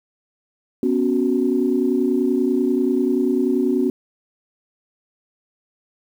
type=chord; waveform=sine; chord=B suspended second; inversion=none; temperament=equal; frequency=246.9 / 277.2 / 370 Hz; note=B3 / C#4 / F#4; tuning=0 / 0 / 0 cents; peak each=-20 dBFS; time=0.83-3.9 s; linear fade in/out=2 ms; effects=tanh soft clip ceiling -6 dBFS + 8-bit